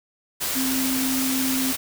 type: tone in noise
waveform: sine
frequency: 262.4 Hz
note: C4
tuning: 5 cents sharp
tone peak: -23 dBFS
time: 0.55-1.73 s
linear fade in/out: 20 ms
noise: white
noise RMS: -26 dBFS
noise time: 0.4-1.77 s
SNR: 0 dB
effects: none